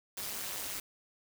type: noise with amplitude modulation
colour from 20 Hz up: white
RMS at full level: -35 dBFS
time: 0.17-0.8 s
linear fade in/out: 5 ms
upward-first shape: sine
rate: 206 Hz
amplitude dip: 95%
effects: none